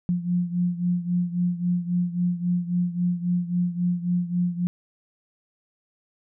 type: beating tone pair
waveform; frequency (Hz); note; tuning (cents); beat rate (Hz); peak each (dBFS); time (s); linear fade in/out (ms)
sine; 175.6 / 179.3; F3 / F3; +10 / +46; 3.7; -23 / -27; 0.09-4.67; 0
effects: none